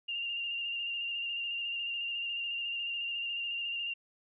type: tone with vibrato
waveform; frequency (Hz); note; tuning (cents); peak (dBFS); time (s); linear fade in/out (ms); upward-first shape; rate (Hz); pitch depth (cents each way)
sine; 2794; F7; 0; -33; 0.08-3.94; 10; square; 14; 21
effects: none